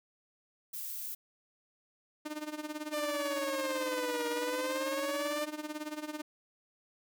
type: noise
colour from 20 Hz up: violet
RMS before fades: -40 dBFS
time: 0.73-1.15 s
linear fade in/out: 10 ms
type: tone with tremolo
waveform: sawtooth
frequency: 303.1 Hz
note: D#4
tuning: 45 cents flat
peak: -31 dBFS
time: 2.25-6.22 s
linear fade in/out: 10 ms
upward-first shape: sine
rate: 18 Hz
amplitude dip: 80%
type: linear two-way sweep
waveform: sawtooth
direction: down then up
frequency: 600 to 474.8 to 600 Hz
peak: -29 dBFS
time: 2.92-5.46 s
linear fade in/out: 20 ms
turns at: 4.28 s
effects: none